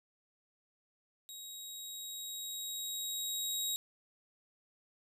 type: tone with level ramp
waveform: 20% pulse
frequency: 3803 Hz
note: A#7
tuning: 34 cents sharp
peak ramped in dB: -40 to -27 dBFS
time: 1.29-3.76 s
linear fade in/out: 0 ms
effects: none